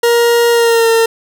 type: tone with pitch glide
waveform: 40% pulse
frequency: 471.4 to 455.3 Hz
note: A#4 to A#4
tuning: +19 to -41 cents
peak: -7 dBFS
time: 0.03-1.06 s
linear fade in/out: 5 ms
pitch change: -60 cents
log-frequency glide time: 0.51-0.89 s
effects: none